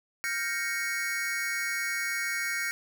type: chord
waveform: square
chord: G half-diminished seventh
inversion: third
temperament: equal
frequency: 1396.9 / 1568 / 1864.7 / 2217 Hz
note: F6 / G6 / Bb6 / Db7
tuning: 0 / 0 / 0 / 0 cents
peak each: -38 / -37 / -34 / -34 dBFS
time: 0.24-2.71 s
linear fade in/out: 0 ms
effects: 9-bit